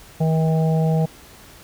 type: harmonic tone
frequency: 159.9 Hz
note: D#3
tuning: 48 cents sharp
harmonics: 1 / 3 / 4 / 5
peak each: -16 / -26 / -28 / -30 dBFS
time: 0.2-1.06 s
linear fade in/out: 10 ms
effects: pink hiss -45 dBFS RMS until 1.63 s